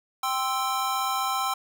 square chord, C major, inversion second, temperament equal, 784 / 1046.5 / 1318.5 Hz, G5 / C6 / E6, 0 / 0 / 0 cents, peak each -30 dBFS, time 0.23-1.54 s, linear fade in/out 5 ms, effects none

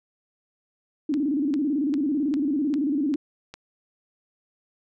sine tone with vibrato, 287.7 Hz, D4, 36 cents flat, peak -21 dBFS, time 1.09-3.16 s, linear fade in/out 5 ms, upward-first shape square, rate 18 Hz, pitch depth 120 cents each way
click train, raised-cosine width 0.2 ms, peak -22 dBFS, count 7, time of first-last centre 1.14-3.54 s, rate 2.5 Hz
effects none

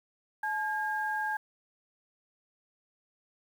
sine tone pair together, 858 / 1619.7 Hz, A5 / G#6, -44 / -44 cents, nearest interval major seventh, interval 1100 cents, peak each -32 / -32 dBFS, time 0.43-1.37 s, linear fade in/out 5 ms, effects 9-bit

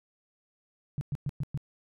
sine tone bursts, 142.4 Hz, C#3, 47 cents sharp, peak -28 dBFS, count 5, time 0.98-1.575 s, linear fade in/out 0 ms, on 31 ms, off 110 ms, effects none

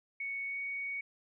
sine tone with pitch glide, 2221 to 2235 Hz, C#7 to C#7, +3 to +14 cents, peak -35 dBFS, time 0.2-1.01 s, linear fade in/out 5 ms, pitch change +11 cents, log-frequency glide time 0.46-0.59 s, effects none

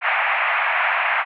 white band-pass noise, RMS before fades -20 dBFS, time 0.01-1.25 s, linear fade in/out 50 ms, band 670 to 2500 Hz, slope 48 dB/octave, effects none

